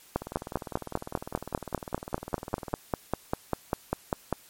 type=two click trains; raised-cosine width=1 ms; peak=-11 / -22 dBFS; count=22 / 51; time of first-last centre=0.16-4.327 / 0.22-2.733 s; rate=5.04 / 19.9 Hz; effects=white hiss -55 dBFS RMS until 4.49 s + MP3 64 kbps